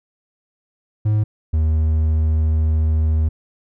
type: tone pair in turn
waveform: triangle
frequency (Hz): 106.6 / 78.47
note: G#2 / D#2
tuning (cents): +46 / +15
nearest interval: perfect fourth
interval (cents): 531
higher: first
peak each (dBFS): -12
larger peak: neither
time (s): 1.05-1.24 / 1.53-3.29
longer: second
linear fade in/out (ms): 10
effects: none